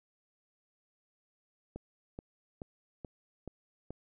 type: click train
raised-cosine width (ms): 2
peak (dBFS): -28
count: 6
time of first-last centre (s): 1.76-3.906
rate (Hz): 2.33
effects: none